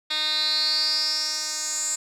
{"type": "tone with band-pass filter sweep", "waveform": "10% pulse", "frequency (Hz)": 307.2, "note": "D#4", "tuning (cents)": -22, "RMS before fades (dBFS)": -25, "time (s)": [0.1, 1.96], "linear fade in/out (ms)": 10, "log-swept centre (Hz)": [3500, 7400], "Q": 7.9, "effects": []}